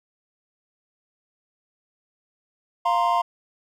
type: chord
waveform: triangle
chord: F suspended fourth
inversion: none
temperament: equal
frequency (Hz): 698.5 / 932.3 / 1046.5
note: F5 / Bb5 / C6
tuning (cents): 0 / 0 / 0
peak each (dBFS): -21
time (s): 2.85-3.22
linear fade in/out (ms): 10
effects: none